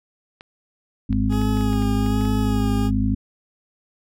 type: clicks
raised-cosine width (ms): 0.3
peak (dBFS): -24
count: 11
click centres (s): 0.409 / 1.128 / 1.325 / 1.416 / 1.572 / 1.61 / 1.731 / 1.823 / 2.063 / 2.212 / 2.253
type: harmonic tone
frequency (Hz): 52.2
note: G#1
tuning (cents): +10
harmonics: 1 / 2 / 4 / 5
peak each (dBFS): -23 / -23 / -23 / -23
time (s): 1.09-3.15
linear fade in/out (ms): 10
type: tone with vibrato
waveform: 20% pulse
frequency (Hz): 415.3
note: G#4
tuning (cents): 0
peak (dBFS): -24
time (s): 1.29-2.91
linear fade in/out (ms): 50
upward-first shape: sine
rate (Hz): 1.2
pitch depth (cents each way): 40
effects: none